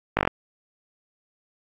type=slowing click train; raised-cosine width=0.5 ms; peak=-5 dBFS; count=6; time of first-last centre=0.17-0.275 s; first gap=19 ms; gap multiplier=1.05; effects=AAC 64 kbps